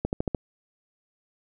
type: accelerating click train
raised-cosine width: 2 ms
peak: -12 dBFS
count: 5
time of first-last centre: 0.05-0.348 s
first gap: 79 ms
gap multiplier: 0.96
effects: none